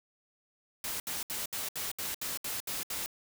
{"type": "noise bursts", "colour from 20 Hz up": "white", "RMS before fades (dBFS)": -36, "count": 10, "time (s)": [0.84, 3.061], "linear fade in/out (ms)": 2, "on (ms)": 160, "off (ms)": 69, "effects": []}